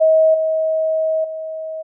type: tone with level steps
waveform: sine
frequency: 636 Hz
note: D#5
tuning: 38 cents sharp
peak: -9 / -15 / -24 dBFS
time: 0-1.83 s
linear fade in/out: 20 ms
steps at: 0.34 / 1.24 s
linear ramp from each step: 5 ms
effects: none